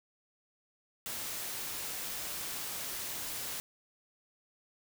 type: noise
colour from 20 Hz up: white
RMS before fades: -39 dBFS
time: 1.06-3.6 s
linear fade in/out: 0 ms
effects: none